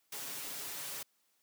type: noise with comb filter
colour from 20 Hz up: white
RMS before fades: -42 dBFS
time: 0.12-1.03 s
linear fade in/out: 5 ms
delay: 7.2 ms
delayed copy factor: +0.8
effects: white hiss -75 dBFS RMS until 1.42 s + high-pass 150 Hz 12 dB/octave